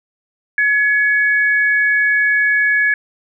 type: tone pair together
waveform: sine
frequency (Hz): 1695 / 2235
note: G#6 / C#7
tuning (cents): +35 / +14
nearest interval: perfect fourth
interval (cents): 479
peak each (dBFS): -12 / -20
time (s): 0.58-2.94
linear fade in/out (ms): 2
effects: none